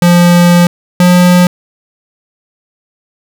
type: tone pair in turn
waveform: square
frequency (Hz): 174.6 / 178.47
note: F3 / F3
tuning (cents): 0 / +38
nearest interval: unison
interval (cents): 38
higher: second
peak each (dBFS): -4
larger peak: neither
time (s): 0.02-0.67 / 1-1.47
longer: first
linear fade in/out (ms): 2
effects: none